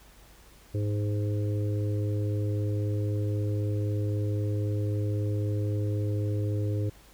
harmonic tone, 103.83 Hz, G#2, in tune, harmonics 1 / 3 / 4 / 5, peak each -26 / -36 / -38 / -40 dBFS, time 0.74-6.9 s, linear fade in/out 10 ms, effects added 50 Hz sine -55 dBFS peak until 7.13 s + pink hiss -56 dBFS RMS until 7.13 s

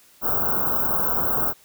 white band-stop noise, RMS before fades -22 dBFS, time 0.21-1.54 s, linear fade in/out 50 ms, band 1500 to 15000 Hz, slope 96 dB/octave, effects white hiss -54 dBFS RMS until 1.64 s

